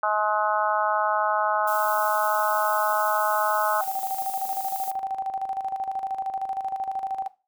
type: harmonic tone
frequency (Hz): 211.8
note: G#3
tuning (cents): +34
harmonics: 3 / 4 / 5 / 6 / 7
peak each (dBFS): -28 / -26 / -28 / -26 / -30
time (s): 0.03-3.81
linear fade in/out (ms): 2
type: noise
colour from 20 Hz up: violet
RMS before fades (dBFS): -35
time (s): 1.67-4.91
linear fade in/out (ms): 5
type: tone with tremolo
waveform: sine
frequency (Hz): 773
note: G5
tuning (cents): -24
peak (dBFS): -24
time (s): 3.8-7.28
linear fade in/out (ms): 10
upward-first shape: square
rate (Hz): 13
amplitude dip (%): 60
effects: noise-tail reverb RT60 0.3 s tail -17 dB re dry